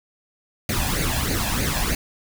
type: noise with flanger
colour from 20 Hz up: pink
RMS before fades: -23 dBFS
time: 0.69-1.95 s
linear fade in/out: 2 ms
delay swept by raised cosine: 0.45 to 1.21 ms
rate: 3.2 Hz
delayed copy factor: +0.7
effects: none